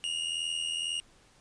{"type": "tone pair together", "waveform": "45% pulse", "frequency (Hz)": [2815, 2897], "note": ["F7", "F#7"], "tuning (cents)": [13, -37], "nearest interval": "unison", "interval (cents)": 50, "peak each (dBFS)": [-34, -33], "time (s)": [0.04, 1], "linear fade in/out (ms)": 0, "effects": ["pink hiss -61 dBFS RMS until 1.4 s", "resampled to 22050 Hz"]}